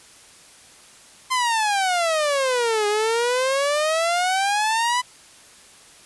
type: exponential two-way sweep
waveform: sawtooth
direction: down then up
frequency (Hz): 1046.5 to 411 to 1005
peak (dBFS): -15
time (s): 1.3-5.02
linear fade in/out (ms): 20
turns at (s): 2.87
effects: white hiss -48 dBFS RMS until 6.05 s + resampled to 24000 Hz